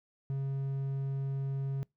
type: tone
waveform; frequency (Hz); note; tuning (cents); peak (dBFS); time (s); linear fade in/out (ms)
triangle; 136.5; C#3; -26; -29; 0.3-1.83; 0
effects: noise-tail reverb RT60 0.2 s tail -26 dB re dry